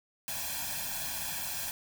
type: noise with comb filter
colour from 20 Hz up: white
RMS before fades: -36 dBFS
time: 0.28-1.71 s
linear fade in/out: 0 ms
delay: 1.2 ms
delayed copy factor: +0.9
effects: none